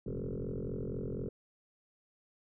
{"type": "tone with frequency modulation", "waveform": "sine", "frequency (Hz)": 138.59, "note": "C#3", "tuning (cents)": 0, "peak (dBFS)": -34, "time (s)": [0.06, 1.29], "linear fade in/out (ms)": 5, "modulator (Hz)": 44.1, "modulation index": 7.6, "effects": ["tanh soft clip ceiling -30 dBFS"]}